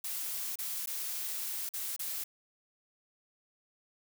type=noise with dropouts; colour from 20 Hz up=blue; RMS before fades=-37 dBFS; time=0.04-2.24 s; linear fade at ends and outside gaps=5 ms; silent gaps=0.557-0.587 / 0.86-0.872 / 1.691-1.737 / 1.964-1.993 s; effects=none